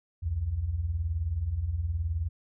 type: beating tone pair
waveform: sine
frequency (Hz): 66 / 85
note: C2 / F2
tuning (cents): +16 / -46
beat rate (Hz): 19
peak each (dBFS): -34 / -28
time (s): 0.22-2.29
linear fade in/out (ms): 20
effects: none